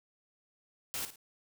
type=noise with echo; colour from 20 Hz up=white; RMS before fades=-37 dBFS; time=0.94-1.05 s; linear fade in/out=0 ms; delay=54 ms; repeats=2; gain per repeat=-10 dB; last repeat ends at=1.158 s; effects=none